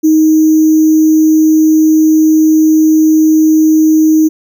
sine tone with sample-and-hold, 313.7 Hz, D#4, 14 cents sharp, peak -4 dBFS, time 0.03-4.29 s, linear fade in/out 20 ms, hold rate 6300 Hz, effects none

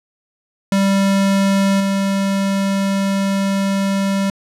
square tone with level steps, 196 Hz, G3, in tune, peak -13 / -16 dBFS, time 0.72-4.3 s, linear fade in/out 2 ms, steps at 1.8 s, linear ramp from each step 5 ms, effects low-pass 11000 Hz 12 dB/octave

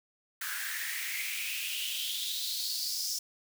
white noise with high-pass filter sweep, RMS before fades -35 dBFS, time 0.41-3.19 s, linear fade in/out 5 ms, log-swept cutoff 1500 to 5500 Hz, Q 6, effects none

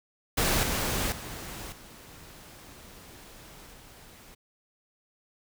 pink noise with level steps, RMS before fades -25 / -29 / -40 / -49 / -51 dBFS, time 0.37-4.35 s, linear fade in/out 10 ms, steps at 0.63 / 1.12 / 1.72 / 3.73 s, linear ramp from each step 2 ms, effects none

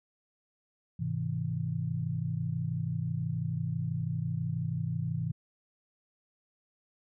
sine chord, Ab augmented, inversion none, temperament just, 103.83 / 129.78 / 162.23 Hz, Ab2 / C3 / E3, 0 / -14 / -27 cents, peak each -36 / -34 / -33 dBFS, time 0.99-5.32 s, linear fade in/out 10 ms, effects none

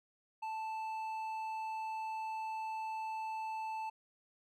sine tone with hard clipping, 880 Hz, A5, in tune, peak -39 dBFS, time 0.42-3.9 s, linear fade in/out 10 ms, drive 6 dB, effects none

